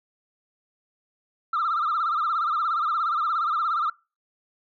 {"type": "tone with vibrato", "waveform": "sine", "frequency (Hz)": 1274, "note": "D#6", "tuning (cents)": 41, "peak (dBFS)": -20, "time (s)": [1.53, 3.9], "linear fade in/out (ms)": 5, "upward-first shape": "sine", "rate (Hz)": 17, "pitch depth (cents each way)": 130, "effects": ["noise-tail reverb RT60 0.3 s tail -24 dB re dry", "tanh soft clip ceiling -19 dBFS"]}